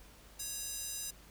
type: tone with high-pass filter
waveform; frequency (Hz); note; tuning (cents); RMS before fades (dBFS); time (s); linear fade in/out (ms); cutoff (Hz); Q
square; 554.4; C#5; 0; -41; 0.39-1.11; 10; 6600; 1.4
effects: added 50 Hz sine -58 dBFS peak until 1.3 s + pink hiss -59 dBFS RMS until 1.3 s